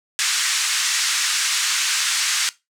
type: band-pass noise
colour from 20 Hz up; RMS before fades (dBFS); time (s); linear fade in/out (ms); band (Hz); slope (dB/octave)
white; -21; 0.19-2.49; 0; 1300 to 7900; 24
effects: noise-tail reverb RT60 0.2 s tail -18 dB re dry